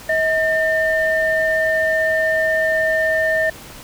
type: tone pair together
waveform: sine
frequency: 637.8 / 1804 Hz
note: D#5 / A6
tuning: +43 / +43 cents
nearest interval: octave + tritone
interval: 1800 cents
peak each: -17 dBFS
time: 0.09-3.5 s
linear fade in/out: 5 ms
effects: tanh soft clip ceiling -7 dBFS + pink hiss -38 dBFS RMS until 3.83 s